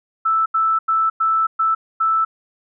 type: tone bursts at uneven times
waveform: sine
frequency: 1318.5 Hz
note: E6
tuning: in tune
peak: -14 dBFS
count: 6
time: 0.25-0.46 / 0.54-0.79 / 0.88-1.1 / 1.2-1.47 / 1.59-1.75 / 2-2.25 s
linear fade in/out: 10 ms
effects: none